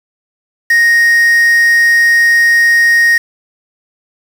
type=tone with quantisation; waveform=triangle; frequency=1864.7 Hz; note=A#6; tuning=in tune; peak=-4 dBFS; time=0.7-3.18 s; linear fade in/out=5 ms; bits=4; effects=none